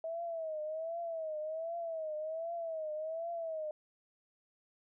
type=tone with vibrato; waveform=sine; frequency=645 Hz; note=E5; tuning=38 cents flat; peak=-36 dBFS; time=0.04-3.71 s; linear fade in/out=2 ms; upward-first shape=triangle; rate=1.3 Hz; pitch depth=110 cents each way; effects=none